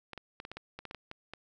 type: clicks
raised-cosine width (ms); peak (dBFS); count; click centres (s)
0.3; -26; 12; 0.133 / 0.177 / 0.401 / 0.451 / 0.516 / 0.57 / 0.79 / 0.853 / 0.911 / 0.947 / 1.114 / 1.336
effects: none